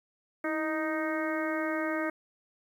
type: harmonic tone with a mistuned harmonic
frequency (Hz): 311.1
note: D#4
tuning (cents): 0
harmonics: 1 / 2 / 3 / 4 / 5 / 6 / 7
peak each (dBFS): -32 / -34 / -42 / -38 / -38 / -39 / -41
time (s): 0.44-2.1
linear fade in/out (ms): 5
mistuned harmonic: 1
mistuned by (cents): +52
effects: 10-bit